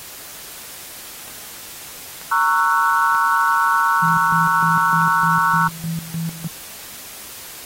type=click train; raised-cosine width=0.3 ms; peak=-21 dBFS; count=5; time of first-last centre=1.28-5.018 s; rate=1.07 Hz
type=chord; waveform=sine; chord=F# dominant seventh; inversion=first; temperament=just; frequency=925 / 1110 / 1332 / 1480 Hz; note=A#5 / C#6 / E6 / F#6; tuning=-14 / +2 / +18 / 0 cents; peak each=-20 / -19 / -19 / -20 dBFS; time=2.31-5.68 s; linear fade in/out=10 ms
type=tone with tremolo; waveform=sine; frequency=164.7 Hz; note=E3; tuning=1 cent flat; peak=-21 dBFS; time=4.02-6.48 s; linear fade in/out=10 ms; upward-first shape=square; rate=3.3 Hz; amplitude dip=80%
effects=white hiss -36 dBFS RMS until 7.65 s + AAC 48 kbps